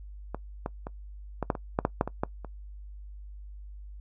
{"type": "clicks", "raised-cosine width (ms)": 1, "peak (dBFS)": [-19, -17, -22, -15, -10, -21, -10, -9, -9, -18, -12, -26], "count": 12, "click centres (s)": [0.346, 0.661, 0.869, 1.427, 1.502, 1.552, 1.789, 1.851, 2.011, 2.076, 2.235, 2.447], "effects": ["noise-tail reverb RT60 0.1 s tail -21 dB re dry", "added 50 Hz sine -41 dBFS peak until 4 s"]}